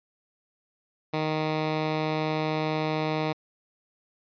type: tone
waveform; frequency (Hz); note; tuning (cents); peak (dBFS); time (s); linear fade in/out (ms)
10% pulse; 155.56; D#3; 0; -17; 1.13-3.33; 10
effects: resampled to 11025 Hz